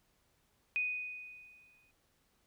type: tone with exponential decay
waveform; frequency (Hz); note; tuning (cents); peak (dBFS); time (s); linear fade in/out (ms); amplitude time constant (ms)
sine; 2488; D#7; -1; -29; 0.76-1.91; 0; 250
effects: pink hiss -74 dBFS RMS until 2.46 s